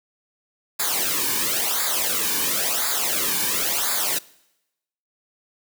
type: noise with flanger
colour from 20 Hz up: white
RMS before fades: -23 dBFS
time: 0.79-4.19 s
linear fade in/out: 10 ms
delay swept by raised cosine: 0.34 to 1.54 ms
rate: 0.96 Hz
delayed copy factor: -0.8
effects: noise-tail reverb RT60 0.9 s tail -22 dB re dry